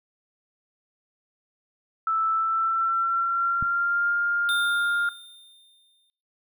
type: tone with pitch glide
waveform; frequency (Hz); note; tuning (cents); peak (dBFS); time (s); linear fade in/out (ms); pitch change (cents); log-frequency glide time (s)
sine; 1318.5 to 1405; E6 to F6; 0 to +10; -21; 2.07-5.09; 2; +110; 2.31-4.11
type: click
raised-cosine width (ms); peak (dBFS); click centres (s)
5; -20; 3.626
type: tone with exponential decay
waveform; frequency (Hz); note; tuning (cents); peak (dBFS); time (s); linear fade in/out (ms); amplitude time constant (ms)
square; 3623; A7; +50; -26; 4.49-6.1; 0; 350
effects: noise-tail reverb RT60 0.6 s tail -21 dB re dry